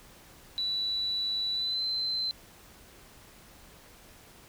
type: tone with pitch glide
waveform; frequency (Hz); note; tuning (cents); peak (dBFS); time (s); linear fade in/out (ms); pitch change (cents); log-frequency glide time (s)
sine; 3951 to 4079; B7 to C8; 0 to -45; -28; 0.58-2.31; 0; +55; 1.53-1.84
effects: pink hiss -54 dBFS RMS until 4.48 s